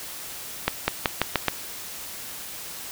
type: accelerating click train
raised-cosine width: 0.3 ms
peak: -3 dBFS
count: 6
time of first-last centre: 0.68-1.483 s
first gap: 200 ms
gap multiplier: 0.89
effects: white hiss -37 dBFS RMS until 2.91 s